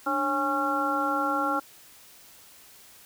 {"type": "harmonic tone with a mistuned harmonic", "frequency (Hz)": 274.2, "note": "C#4", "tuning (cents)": -19, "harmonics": [1, 2, 3, 4, 5], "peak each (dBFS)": [-31, -33, -30, -33, -27], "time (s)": [0.06, 1.6], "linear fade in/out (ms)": 10, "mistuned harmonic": 1, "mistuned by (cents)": 120, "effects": ["white hiss -52 dBFS RMS until 3.05 s"]}